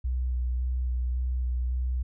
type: tone with vibrato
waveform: sine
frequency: 62.2 Hz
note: B1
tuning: 13 cents sharp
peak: -25 dBFS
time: 0.04-2.03 s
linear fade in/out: 10 ms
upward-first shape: square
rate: 1.8 Hz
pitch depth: 15 cents each way
effects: none